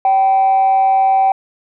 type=tone with amplitude modulation; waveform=sine; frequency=772 Hz; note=G5; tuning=27 cents flat; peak=-6 dBFS; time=0.05-1.32 s; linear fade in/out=2 ms; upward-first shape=sine; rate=215 Hz; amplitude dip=40%; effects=tanh soft clip ceiling -6 dBFS